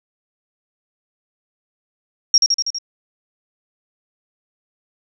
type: tone with echo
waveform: sine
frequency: 5588 Hz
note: F8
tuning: in tune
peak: -7 dBFS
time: 2.34-2.38 s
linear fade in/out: 2 ms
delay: 81 ms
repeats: 5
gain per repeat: -3 dB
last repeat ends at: 2.785 s
effects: none